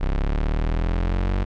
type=linear sweep; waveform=35% pulse; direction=up; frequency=32.43 to 48.15 Hz; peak=-18 dBFS; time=0-1.45 s; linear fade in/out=20 ms; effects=low-pass 3000 Hz 12 dB/octave